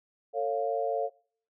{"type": "chord", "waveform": "sine", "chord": "A augmented", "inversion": "none", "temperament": "equal with one note detuned", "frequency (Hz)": [449.5, 554.4, 698.5], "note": ["A4", "C#5", "E#5"], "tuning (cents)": [37, 0, 0], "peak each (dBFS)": -31, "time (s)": [0.33, 1.1], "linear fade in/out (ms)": 50, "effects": ["noise-tail reverb RT60 0.5 s tail -22 dB re dry"]}